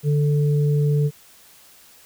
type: tone pair together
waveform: sine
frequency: 146.83 / 440 Hz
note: D3 / A4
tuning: 0 / 0 cents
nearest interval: octave + perfect fifth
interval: 1900 cents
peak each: -16 / -26 dBFS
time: 0.03-1.11 s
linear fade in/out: 50 ms
effects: white hiss -50 dBFS RMS until 2.05 s